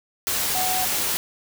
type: tone in noise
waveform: sine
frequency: 742 Hz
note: F#5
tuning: 5 cents sharp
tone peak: -25 dBFS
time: 0.55-0.85 s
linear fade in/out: 0 ms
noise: white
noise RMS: -24 dBFS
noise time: 0.27-1.17 s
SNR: -4 dB
effects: none